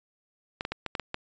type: clicks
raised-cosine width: 0.3 ms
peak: -15 dBFS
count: 7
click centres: 0.609 / 0.651 / 0.72 / 0.863 / 0.952 / 0.997 / 1.144 s
effects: resampled to 16000 Hz